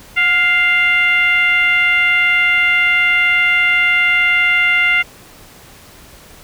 sine tone with frequency modulation, 2093 Hz, C7, in tune, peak -10 dBFS, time 0.16-5.03 s, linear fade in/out 20 ms, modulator 681 Hz, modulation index 0.89, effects pink hiss -41 dBFS RMS until 6.43 s

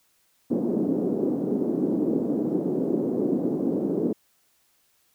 white band-pass noise, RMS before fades -25 dBFS, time 0.5-4.13 s, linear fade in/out 10 ms, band 210 to 370 Hz, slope 24 dB/octave, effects white hiss -66 dBFS RMS until 5.14 s

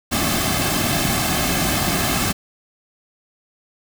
pink noise with comb filter, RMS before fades -20 dBFS, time 0.11-2.33 s, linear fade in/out 20 ms, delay 2.1 ms, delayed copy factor -0.65, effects none

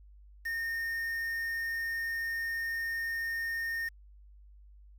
triangle tone with quantisation, 1833 Hz, A#6, 30 cents flat, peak -30 dBFS, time 0.45-3.89 s, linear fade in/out 10 ms, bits 8, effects added 50 Hz sine -52 dBFS peak until 4.98 s

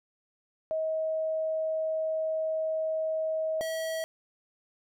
sine / square tone pair in turn, 635 / 645 Hz, D#5 / E5, +35 / -38 cents, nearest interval unison, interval 27 cents, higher second, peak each -27 / -31 dBFS, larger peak first, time 0.71-3.61 / 3.61-4.04 s, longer first, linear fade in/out 0 ms, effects none

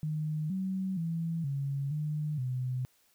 sine tone with pitch steps, 153.9 / 189.4 / 165.3 / 139.1 / 151.3 / 127.3 Hz, D#3 / F#3 / E3 / C#3 / D#3 / C3, -19 / +41 / +5 / +6 / -48 / -47 cents, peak -30 dBFS, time 0.03-2.85 s, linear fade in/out 0 ms, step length 470 ms, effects white hiss -68 dBFS RMS until 3.14 s

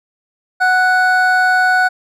triangle tone pair together, 740 / 1480 Hz, F#5 / F#6, 0 / 0 cents, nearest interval octave, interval 1200 cents, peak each -12 / -10 dBFS, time 0.6-1.89 s, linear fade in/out 20 ms, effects none

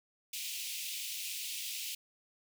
pink high-pass noise, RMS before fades -40 dBFS, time 0.33-1.95 s, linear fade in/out 5 ms, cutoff 2400 Hz, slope 48 dB/octave, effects none

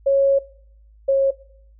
sine tone pair in turn, 550 / 544 Hz, C#5 / C#5, -14 / -33 cents, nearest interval unison, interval 19 cents, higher first, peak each -13 dBFS, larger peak neither, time 0.06-0.39 / 1.08-1.31 s, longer first, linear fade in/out 10 ms, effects noise-tail reverb RT60 0.7 s tail -21 dB re dry + added 53 Hz sine -47 dBFS peak until 1.79 s

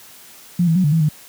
sine tone with pitch steps, 175.4 / 162.7 / 185.4 / 147.1 / 162.6 / 152 Hz, F3 / E3 / F#3 / D3 / E3 / D#3, +8 / -22 / +4 / +3 / -23 / -40 cents, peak -12 dBFS, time 0.59-1.088 s, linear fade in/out 5 ms, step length 83 ms, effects white hiss -43 dBFS RMS until 1.28 s + high-pass 80 Hz 12 dB/octave

